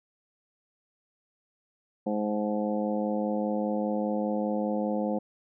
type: harmonic tone with a mistuned harmonic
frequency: 105 Hz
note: G#2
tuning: 19 cents sharp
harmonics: 2 / 3 / 4 / 5 / 6 / 7 / 8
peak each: -29 / -34 / -40 / -31 / -43 / -37 / -41 dBFS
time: 2.06-5.19 s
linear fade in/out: 10 ms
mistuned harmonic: 8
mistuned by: +45 cents
effects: none